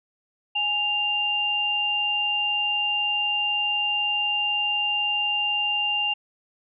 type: tone pair together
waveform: sine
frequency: 830 / 2792 Hz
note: G#5 / F7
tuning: -1 / -1 cents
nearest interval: octave + major sixth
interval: 2100 cents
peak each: -30 / -22 dBFS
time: 0.55-6.14 s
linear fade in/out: 10 ms
effects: none